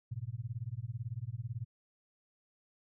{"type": "tone with tremolo", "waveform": "sine", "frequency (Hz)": 116.54, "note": "A#2", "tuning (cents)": 0, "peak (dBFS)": -33, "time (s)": [0.11, 1.65], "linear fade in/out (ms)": 10, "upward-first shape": "sine", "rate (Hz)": 18, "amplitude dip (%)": 100, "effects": []}